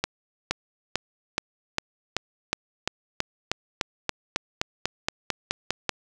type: accelerating click train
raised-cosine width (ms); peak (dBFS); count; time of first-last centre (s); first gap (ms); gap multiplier
0.2; -6; 20; 0.04-5.893; 470; 0.95
effects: none